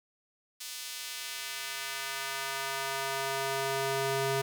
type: tone with high-pass filter sweep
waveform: square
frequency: 135.9 Hz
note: C#3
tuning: 34 cents flat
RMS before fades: -34 dBFS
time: 0.6-4.42 s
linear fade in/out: 10 ms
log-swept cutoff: 4200 to 300 Hz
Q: 0.79
effects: none